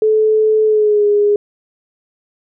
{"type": "tone with pitch glide", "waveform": "sine", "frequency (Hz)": [433.5, 412.7], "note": ["A4", "G#4"], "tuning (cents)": [-26, -11], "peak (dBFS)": -9, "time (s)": [0.02, 1.36], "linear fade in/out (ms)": 2, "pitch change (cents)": -85, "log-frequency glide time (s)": [0.65, 1.06], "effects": []}